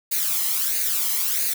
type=noise with flanger; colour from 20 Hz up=blue; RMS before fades=-23 dBFS; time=0.11-1.54 s; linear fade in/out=10 ms; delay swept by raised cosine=0.45 to 0.99 ms; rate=1.5 Hz; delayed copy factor=+0.65; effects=none